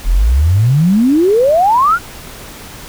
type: exponential sweep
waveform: sine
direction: up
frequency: 36.71 to 1484 Hz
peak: -7 dBFS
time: 0.04-1.99 s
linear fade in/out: 50 ms
effects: pink hiss -32 dBFS RMS until 2.88 s